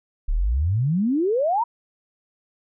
sine exponential sweep, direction up, 32.7 to 978 Hz, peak -18 dBFS, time 0.28-1.64 s, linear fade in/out 10 ms, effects none

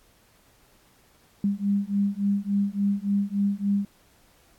sine beating tone pair, 199 / 202.5 Hz, G3 / G#3, +26 / -43 cents, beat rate 3.5 Hz, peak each -25 dBFS, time 1.44-3.85 s, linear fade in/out 2 ms, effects pink hiss -60 dBFS RMS until 4.58 s + AAC 64 kbps

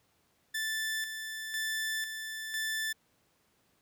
sawtooth tone with tremolo, 1760 Hz, A6, in tune, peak -28 dBFS, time 0.54-2.93 s, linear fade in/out 10 ms, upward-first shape square, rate 1 Hz, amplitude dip 50%, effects pink hiss -71 dBFS RMS until 3.81 s + high-pass 80 Hz 12 dB/octave

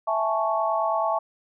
sine chord, A major seventh, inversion second, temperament equal, 659.3 / 830.6 / 880 / 1108.7 Hz, E5 / G#5 / A5 / C#6, 0 / 0 / 0 / 0 cents, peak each -25 / -30 / -27 / -27 dBFS, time 0.07-1.19 s, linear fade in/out 10 ms, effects none

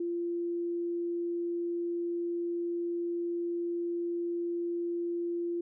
sine tone, 344.2 Hz, F4, 25 cents flat, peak -30 dBFS, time 0-5.61 s, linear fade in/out 5 ms, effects none

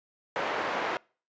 pink band-pass noise, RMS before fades -31 dBFS, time 0.36-0.97 s, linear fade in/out 0 ms, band 520 to 1800 Hz, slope 12 dB/octave, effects noise-tail reverb RT60 0.4 s tail -26 dB re dry + resampled to 16000 Hz

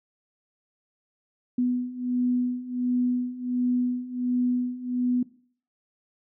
sine beating tone pair, 246.9 / 248.3 Hz, B3 / B3, 0 / +9 cents, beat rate 1.4 Hz, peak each -28 / -25 dBFS, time 1.58-5.23 s, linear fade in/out 5 ms, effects noise-tail reverb RT60 0.5 s tail -19 dB re dry

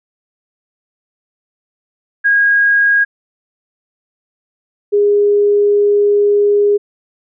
sine tone pair in turn, 1637 / 410.2 Hz, G#6 / G#4, -25 / -21 cents, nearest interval 2 octaves, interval 2396 cents, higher first, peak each -8 dBFS, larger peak neither, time 2.24-3.05 / 4.92-6.78 s, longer second, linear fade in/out 20 ms, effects none

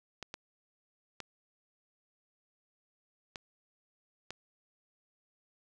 clicks, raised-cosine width 0.2 ms, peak -23 dBFS, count 5, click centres 0.227 / 0.341 / 1.203 / 3.358 / 4.306 s, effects none

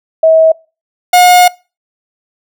sine / 45% pulse tone pair in turn, 643 / 719.3 Hz, E5 / F#5, -43 / -49 cents, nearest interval major second, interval 194 cents, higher second, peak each -3 dBFS, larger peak neither, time 0.23-0.52 / 1.13-1.48 s, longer second, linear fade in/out 5 ms, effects noise-tail reverb RT60 0.3 s tail -23 dB re dry

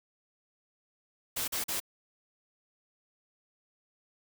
white noise bursts, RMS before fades -33 dBFS, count 3, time 1.36-1.802 s, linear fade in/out 10 ms, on 120 ms, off 41 ms, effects none

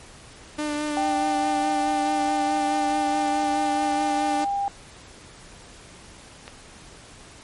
sawtooth tone with vibrato, 298 Hz, D4, 25 cents sharp, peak -21 dBFS, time 0.58-4.45 s, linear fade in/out 10 ms, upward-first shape sine, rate 4.7 Hz, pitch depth 18 cents each way
sine tone with pitch glide, 784 to 799.5 Hz, G5 to G5, 0 to +34 cents, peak -22 dBFS, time 0.97-4.68 s, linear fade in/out 0 ms, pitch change +34 cents, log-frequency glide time 1.26-4.3 s
click, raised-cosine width 0.3 ms, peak -21 dBFS, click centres 6.479 s
effects pink hiss -46 dBFS RMS until 7.43 s + MP3 48 kbps

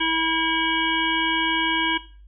harmonic tone, 324.5 Hz, E4, 27 cents flat, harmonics 1 / 3 / 5 / 7 / 9 / 10, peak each -27 / -27 / -27 / -27 / -27 / -27 dBFS, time 0-1.98 s, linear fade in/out 10 ms, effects noise-tail reverb RT60 0.4 s tail -17 dB re dry + added 50 Hz sine -44 dBFS peak until 2.27 s

